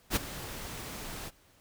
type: noise with ADSR envelope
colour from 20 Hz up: pink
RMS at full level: -26 dBFS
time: 0.1-1.31 s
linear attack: 61 ms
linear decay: 16 ms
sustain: -15 dB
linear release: 36 ms
effects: pink hiss -63 dBFS RMS until 1.6 s